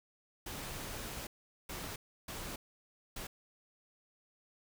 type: noise bursts at uneven times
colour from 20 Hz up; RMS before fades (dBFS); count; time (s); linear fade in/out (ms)
pink; -43; 4; 0.46-1.27 / 1.69-1.96 / 2.28-2.56 / 3.16-3.27; 5
effects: none